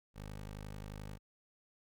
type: tone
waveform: 15% pulse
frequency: 51.4 Hz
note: G#1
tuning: 17 cents flat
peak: -38 dBFS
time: 0.14-1.19 s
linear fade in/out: 50 ms
effects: none